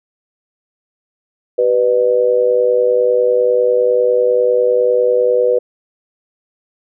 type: tone with amplitude modulation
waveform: sine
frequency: 493.9 Hz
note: B4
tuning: in tune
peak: -6 dBFS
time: 1.58-5.59 s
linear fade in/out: 10 ms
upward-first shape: sine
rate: 110 Hz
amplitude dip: 85%
effects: none